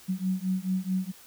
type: beating tone pair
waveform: sine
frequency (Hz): 184.6 / 189.2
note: F#3 / F#3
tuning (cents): -4 / +39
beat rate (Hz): 4.6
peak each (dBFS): -29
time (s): 0.08-1.12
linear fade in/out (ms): 20
effects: white hiss -52 dBFS RMS until 1.26 s